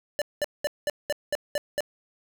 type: tone bursts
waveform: square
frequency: 587.3 Hz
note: D5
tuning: in tune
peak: -24 dBFS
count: 8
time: 0.19-1.806 s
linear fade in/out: 0 ms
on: 27 ms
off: 200 ms
effects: none